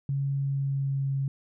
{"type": "tone with pitch glide", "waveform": "sine", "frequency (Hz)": [138.59, 136.68], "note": ["C#3", "C#3"], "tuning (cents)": [0, -24], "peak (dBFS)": -25, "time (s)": [0.09, 1.28], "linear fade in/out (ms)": 2, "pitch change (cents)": -24, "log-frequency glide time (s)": [0.34, 1.14], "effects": []}